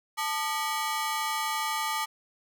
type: ring-modulated tone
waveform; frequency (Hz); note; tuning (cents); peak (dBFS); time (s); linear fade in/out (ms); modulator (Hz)
sawtooth; 1046.5; C6; 0; -21; 0.17-2.06; 20; 166
effects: none